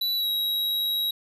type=tone with pitch glide; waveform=square; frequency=3951 to 3847 Hz; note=B7 to B7; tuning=0 to -46 cents; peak=-24 dBFS; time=0.01-1.11 s; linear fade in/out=5 ms; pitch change=-46 cents; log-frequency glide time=0.16-0.28 s; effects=none